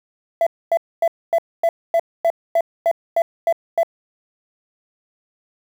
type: tone bursts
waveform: sine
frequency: 670 Hz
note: E5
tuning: 28 cents sharp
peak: -10 dBFS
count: 12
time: 0.41-3.832 s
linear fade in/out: 2 ms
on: 56 ms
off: 250 ms
effects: tanh soft clip ceiling -12 dBFS + 7-bit